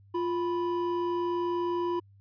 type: tone pair together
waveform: triangle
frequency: 349.2 / 987.7 Hz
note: F4 / B5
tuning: 0 / 0 cents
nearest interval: octave + tritone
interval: 1800 cents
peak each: -26 / -31 dBFS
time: 0.14-2 s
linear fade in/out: 10 ms
effects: added 99 Hz sine -54 dBFS peak until 2.2 s + resampled to 11025 Hz